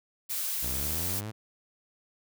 blue noise, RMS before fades -32 dBFS, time 0.29-1.21 s, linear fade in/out 20 ms
sawtooth exponential sweep, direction up, 59.3 to 113.1 Hz, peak -31 dBFS, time 0.62-1.32 s, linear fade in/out 20 ms
effects none

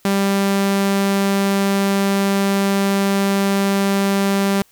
sawtooth tone, 197.3 Hz, G3, 11 cents sharp, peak -11 dBFS, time 0.05-4.62 s, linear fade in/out 2 ms, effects white hiss -55 dBFS RMS until 4.71 s

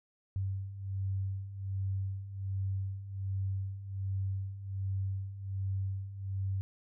sine beating tone pair, 95.8 / 97.1 Hz, G2 / G2, -39 / -16 cents, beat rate 1.3 Hz, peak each -39 / -34 dBFS, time 0.36-6.61 s, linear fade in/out 0 ms, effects none

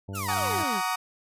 harmonic tone, 98 Hz, G2, in tune, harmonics 1 / 2 / 3 / 4 / 5 / 6 / 7 / 9, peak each -34 / -40 / -44 / -46 / -48 / -50 / -51 / -53 dBFS, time 0.08-0.64 s, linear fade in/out 10 ms
30% pulse exponential sweep, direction down, 1490 to 167.9 Hz, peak -29 dBFS, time 0.13-0.82 s, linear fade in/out 50 ms
pink high-pass noise, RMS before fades -38 dBFS, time 0.15-0.62 s, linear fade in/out 0 ms, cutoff 7400 Hz, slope 12 dB/octave
35% pulse chord, D# minor seventh, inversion first, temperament equal with one note detuned, 740 / 932.3 / 1134.6 / 1244.5 Hz, F#5 / A#5 / C#6 / D#6, 0 / 0 / +40 / 0 cents, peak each -30 dBFS, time 0.28-0.96 s, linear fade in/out 10 ms
effects resampled to 32000 Hz

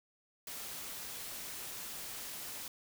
white noise, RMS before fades -44 dBFS, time 0.47-2.68 s, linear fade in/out 2 ms, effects none

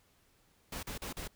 pink noise bursts, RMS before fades -41 dBFS, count 4, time 0.72-1.277 s, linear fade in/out 5 ms, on 110 ms, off 39 ms, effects pink hiss -69 dBFS RMS until 1.35 s

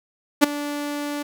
sawtooth tone with ADSR envelope, 291.1 Hz, D4, 15 cents flat, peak -4 dBFS, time 0.41-1.23 s, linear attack 26 ms, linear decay 11 ms, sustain -18 dB, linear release 10 ms, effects none

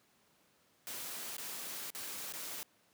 white noise with dropouts, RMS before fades -43 dBFS, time 0.87-2.63 s, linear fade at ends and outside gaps 0 ms, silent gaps 1.367-1.382 / 1.903-1.949 / 2.324-2.337 s, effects pink hiss -70 dBFS RMS until 2.93 s + high-pass 150 Hz 12 dB/octave

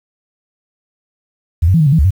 sine tone with pitch steps, 82.4 / 93.5 / 165.2 / 153 / 135.9 / 161.5 / 71.6 / 95 Hz, E2 / F#2 / E3 / D#3 / C#3 / E3 / D2 / F#2, 0 / +19 / +4 / -29 / -34 / -35 / -43 / +46 cents, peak -7 dBFS, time 1.62-2.108 s, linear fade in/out 10 ms, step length 61 ms, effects 7-bit

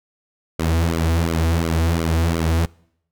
sawtooth tone with flanger, 82.41 Hz, E2, in tune, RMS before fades -19 dBFS, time 0.59-2.66 s, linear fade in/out 5 ms, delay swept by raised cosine 1.1 to 5.4 ms, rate 2.8 Hz, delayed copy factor -0.9, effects noise-tail reverb RT60 0.7 s tail -25 dB re dry

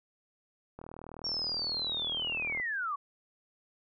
click train, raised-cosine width 1 ms, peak -30 dBFS, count 73, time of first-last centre 0.79-2.599 s, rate 39.8 Hz
sine linear sweep, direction down, 5560 to 1094 Hz, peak -31 dBFS, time 1.24-2.96 s, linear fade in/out 10 ms
effects none

